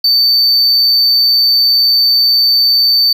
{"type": "tone", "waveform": "triangle", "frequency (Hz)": 4561, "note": "C#8", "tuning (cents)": 49, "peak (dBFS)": -6, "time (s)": [0.04, 3.13], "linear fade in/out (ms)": 5, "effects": []}